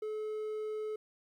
triangle tone, 430 Hz, A4, 40 cents flat, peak -33 dBFS, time 0.02-0.96 s, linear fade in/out 5 ms, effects 12-bit

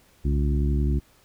harmonic tone with a mistuned harmonic, 71.2 Hz, C#2, 47 cents sharp, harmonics 1 / 2 / 3 / 4 / 5, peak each -21 / -27 / -31 / -33 / -35 dBFS, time 0.24-1 s, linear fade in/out 20 ms, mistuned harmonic 1, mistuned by -130 cents, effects pink hiss -59 dBFS RMS until 1.24 s

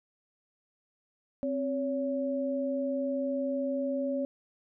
sine tone pair together, 263.9 / 563 Hz, C4 / C#5, +15 / +27 cents, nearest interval octave + minor second, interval 1312 cents, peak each -31 / -31 dBFS, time 1.43-4.25 s, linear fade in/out 0 ms, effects none

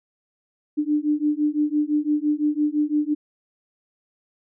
sine beating tone pair, 295.7 / 301.6 Hz, D4 / D4, +12 / +46 cents, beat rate 5.9 Hz, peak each -22 dBFS, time 0.77-3.15 s, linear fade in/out 20 ms, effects none

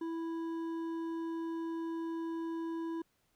triangle tone with hard clipping, 329.6 Hz, E4, in tune, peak -37 dBFS, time 0.01-3.02 s, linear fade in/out 5 ms, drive 11 dB, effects pink hiss -75 dBFS RMS until 3.35 s

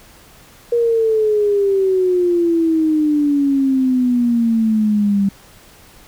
sine exponential sweep, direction down, 476.6 to 196 Hz, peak -12 dBFS, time 0.72-5.29 s, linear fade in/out 5 ms, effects pink hiss -45 dBFS RMS until 6.07 s

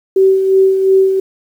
sine tone with tremolo, 383.3 Hz, G4, 39 cents flat, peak -5 dBFS, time 0.16-1.2 s, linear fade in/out 5 ms, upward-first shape sine, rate 2.8 Hz, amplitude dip 50%, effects 7-bit

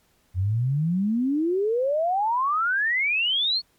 sine exponential sweep, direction up, 87.31 to 4435 Hz, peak -20 dBFS, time 0.34-3.62 s, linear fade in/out 50 ms, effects pink hiss -64 dBFS RMS until 3.78 s + MP3 96 kbps

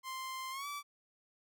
sawtooth tone with pitch glide, 1046.5 to 1154.5 Hz, C6 to D6, 0 to -30 cents, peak -36 dBFS, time 0.03-0.83 s, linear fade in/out 50 ms, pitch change +170 cents, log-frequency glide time 0.51-0.67 s, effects none

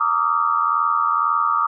sine tone cluster, 916 / 1160 / 1242 / 1364 Hz, A#5 / D6 / D#6 / F6, -31 / -22 / -3 / -41 cents, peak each -27 / -20 / -19 / -27 dBFS, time 0-1.67 s, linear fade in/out 10 ms, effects none

